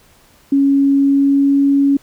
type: tone with pitch glide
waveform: sine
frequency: 277.2 to 279 Hz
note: C#4 to C#4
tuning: 0 to +11 cents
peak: -9 dBFS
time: 0.52-1.97 s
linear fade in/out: 5 ms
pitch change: +11 cents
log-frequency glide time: 0.98-1.6 s
effects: pink hiss -50 dBFS RMS until 2.02 s